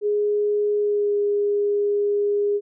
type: tone with pitch glide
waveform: sine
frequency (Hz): 415.3 to 409.6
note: G#4 to G#4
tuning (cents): 0 to -24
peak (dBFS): -18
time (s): 0.01-2.61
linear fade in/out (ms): 50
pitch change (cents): -24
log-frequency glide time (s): 0.78-1.17
effects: none